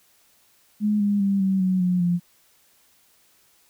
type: tone with pitch steps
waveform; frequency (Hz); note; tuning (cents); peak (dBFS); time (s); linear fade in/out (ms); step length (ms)
sine; 210 / 203.7 / 197.53 / 191.57 / 185.8 / 180.19 / 174.76; G#3 / G#3 / G3 / G3 / F#3 / F#3 / F3; +19 / -33 / +13 / -40 / +7 / -46 / +1; -18; 0.8-2.2; 50; 200
effects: white hiss -60 dBFS RMS until 3.69 s

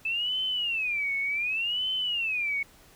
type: tone with vibrato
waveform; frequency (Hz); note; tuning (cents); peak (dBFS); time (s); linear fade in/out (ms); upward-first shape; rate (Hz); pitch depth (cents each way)
sine; 2600; E7; -24; -26; 0.05-2.63; 5; sine; 0.67; 280
effects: pink hiss -56 dBFS RMS until 2.95 s

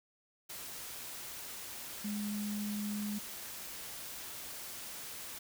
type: tone in noise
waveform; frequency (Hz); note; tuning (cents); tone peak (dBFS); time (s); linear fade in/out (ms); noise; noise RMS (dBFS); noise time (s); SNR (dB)
sine; 207.7; G#3; 0; -35; 2.04-3.19; 10; white; -45; 0.49-5.39; +7
effects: none

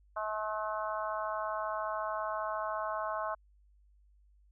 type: harmonic tone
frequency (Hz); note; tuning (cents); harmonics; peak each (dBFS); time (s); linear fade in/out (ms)
214.6; A3; -43; 3 / 4 / 5 / 6 / 7; -37 / -41 / -37 / -41 / -44; 0.16-3.35; 10
effects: added 50 Hz sine -61 dBFS peak until 4.51 s

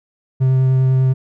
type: tone with vibrato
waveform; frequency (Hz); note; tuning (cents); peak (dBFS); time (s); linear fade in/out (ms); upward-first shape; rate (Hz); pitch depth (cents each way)
triangle; 130.81; C3; 0; -9; 0.4-1.14; 20; sine; 10; 9
effects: none

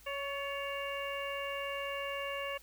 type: harmonic tone with a mistuned harmonic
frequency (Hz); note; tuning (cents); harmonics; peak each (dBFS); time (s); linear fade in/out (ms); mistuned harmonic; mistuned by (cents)
558; C#5; +11; 1 / 2 / 3 / 4 / 5; -39 / -42 / -45 / -44 / -42; 0.06-2.58; 10; 3; +49
effects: added 50 Hz sine -60 dBFS peak until 2.62 s + white hiss -60 dBFS RMS until 2.62 s

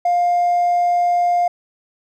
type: tone with hard clipping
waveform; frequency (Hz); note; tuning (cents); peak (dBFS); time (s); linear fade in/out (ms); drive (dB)
triangle; 704; F5; +14; -13; 0.05-1.48; 5; 2
effects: none

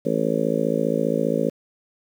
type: harmonic tone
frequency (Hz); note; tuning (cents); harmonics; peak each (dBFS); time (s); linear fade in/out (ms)
55; A1; 0; 3 / 4 / 5 / 6 / 7 / 8 / 9 / 10; -28 / -26 / -27 / -32 / -31 / -27 / -26 / -27; 0.05-1.5; 10
effects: 8-bit

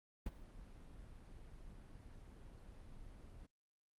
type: noise with ADSR envelope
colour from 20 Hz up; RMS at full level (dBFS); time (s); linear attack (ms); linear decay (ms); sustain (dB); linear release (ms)
brown; -39; 0.26-3.47; 4; 32; -16; 17
effects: Opus 32 kbps

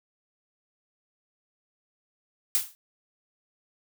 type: noise with exponential decay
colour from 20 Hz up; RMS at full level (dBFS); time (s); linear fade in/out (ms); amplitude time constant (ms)
blue; -21; 2.55-2.75; 0; 43
effects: none

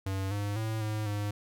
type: tone with pitch steps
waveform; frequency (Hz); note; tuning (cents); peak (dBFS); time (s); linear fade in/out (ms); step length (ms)
square; 96.3 / 102.2 / 110.4 / 107.5 / 103.2; G2 / G#2 / A2 / A2 / G#2; -30 / -27 / +6 / -40 / -10; -31; 0.06-1.31; 5; 250
effects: none

